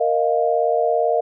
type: chord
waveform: sine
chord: Bb suspended fourth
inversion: none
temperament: just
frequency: 466.2 / 621.6 / 699.2 Hz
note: Bb4 / Eb5 / F5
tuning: 0 / -2 / +2 cents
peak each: -20 dBFS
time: 0-1.21 s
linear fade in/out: 10 ms
effects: none